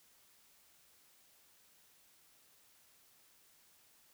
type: silence
effects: white hiss -67 dBFS RMS until 4.13 s